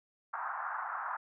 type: band-pass noise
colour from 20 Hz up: white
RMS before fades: -38 dBFS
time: 0.33-1.17 s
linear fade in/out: 10 ms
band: 770 to 1500 Hz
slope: 48 dB/octave
effects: none